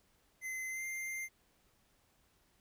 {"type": "tone with pitch glide", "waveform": "square", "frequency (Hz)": [2053, 2097], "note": ["C7", "C7"], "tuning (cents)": [-33, 3], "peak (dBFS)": -39, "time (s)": [0.41, 1.29], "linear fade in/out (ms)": 50, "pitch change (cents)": 36, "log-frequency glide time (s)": [0.69, 0.84], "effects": ["pink hiss -72 dBFS RMS until 2.6 s"]}